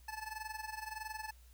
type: tone with amplitude modulation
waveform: 25% pulse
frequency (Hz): 868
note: A5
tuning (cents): -24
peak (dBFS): -35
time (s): 0.08-1.31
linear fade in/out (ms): 5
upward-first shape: sine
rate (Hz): 21.6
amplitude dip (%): 80
effects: added 60 Hz sine -57 dBFS peak until 1.53 s + white hiss -68 dBFS RMS until 1.53 s